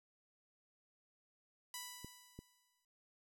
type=tone with exponential decay; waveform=5% pulse; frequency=987.8 Hz; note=B5; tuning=in tune; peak=-31 dBFS; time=1.74-2.85 s; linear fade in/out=2 ms; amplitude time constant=240 ms
type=clicks; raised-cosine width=3 ms; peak=-36 dBFS; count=2; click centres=2.046 / 2.39 s
effects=none